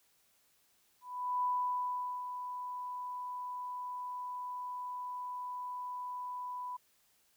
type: tone with ADSR envelope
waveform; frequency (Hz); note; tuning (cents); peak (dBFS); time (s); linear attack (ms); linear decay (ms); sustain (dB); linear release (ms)
sine; 993; B5; +9; -29; 1.01-6.77; 420; 800; -9; 10
effects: white hiss -71 dBFS RMS until 7.36 s